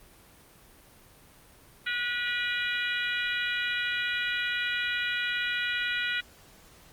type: harmonic tone with a mistuned harmonic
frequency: 485.3 Hz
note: B4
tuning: 30 cents flat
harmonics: 3 / 4 / 5 / 6 / 7 / 8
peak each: -31 / -33 / -35 / -37 / -38 / -39 dBFS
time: 1.86-6.21 s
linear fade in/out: 10 ms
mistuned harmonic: 7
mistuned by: -34 cents
effects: pink hiss -55 dBFS RMS until 6.92 s + Opus 32 kbps